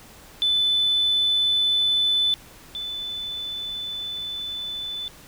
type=tone pair in turn; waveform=sine; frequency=3504 / 3504 Hz; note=A7 / A7; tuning=-8 / -8 cents; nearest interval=unison; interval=0 cents; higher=neither; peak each=-17 / -28 dBFS; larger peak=first; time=0.42-2.34 / 2.75-5.08 s; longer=second; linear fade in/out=0 ms; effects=tanh soft clip ceiling -13 dBFS + pink hiss -47 dBFS RMS until 5.27 s